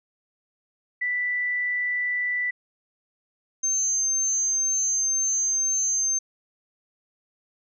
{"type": "tone pair in turn", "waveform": "sine", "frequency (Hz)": [1975.5, 6301], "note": ["B6", "G8"], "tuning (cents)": [0, 8], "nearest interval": "octave + minor sixth", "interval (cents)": 2008, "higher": "second", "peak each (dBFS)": [-23, -21], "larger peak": "second", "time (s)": [[1.01, 2.51], [3.63, 6.19]], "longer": "second", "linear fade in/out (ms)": 10, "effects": []}